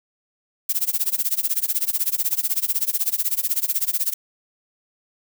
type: noise with tremolo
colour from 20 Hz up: violet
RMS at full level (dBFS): -19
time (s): 0.69-4.14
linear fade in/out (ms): 5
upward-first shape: sine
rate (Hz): 16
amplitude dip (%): 95
effects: none